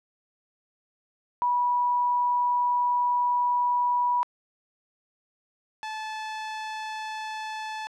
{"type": "tone pair in turn", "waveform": ["sine", "sawtooth"], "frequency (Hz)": [975, 868.6], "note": ["B5", "A5"], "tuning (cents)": [-23, -23], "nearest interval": "major second", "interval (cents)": 200, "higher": "first", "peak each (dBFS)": [-21, -28], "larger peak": "first", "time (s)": [[1.42, 4.23], [5.83, 7.87]], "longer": "first", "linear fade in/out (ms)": 0, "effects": ["low-pass 5000 Hz 12 dB/octave"]}